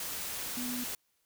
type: tone in noise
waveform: sine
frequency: 246.9 Hz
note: B3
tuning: in tune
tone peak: -36 dBFS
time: 0.57-0.84 s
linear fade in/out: 2 ms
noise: white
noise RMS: -38 dBFS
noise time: 0-0.95 s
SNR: -1 dB
effects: white hiss -75 dBFS RMS until 1.25 s